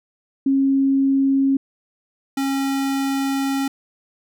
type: tone pair in turn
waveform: sine / square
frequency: 271.8 / 272.8 Hz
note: C#4 / C#4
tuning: -34 / -28 cents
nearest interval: unison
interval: 6 cents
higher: second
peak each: -14 / -20 dBFS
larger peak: first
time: 0.46-1.57 / 2.37-3.68 s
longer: second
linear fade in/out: 5 ms
effects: none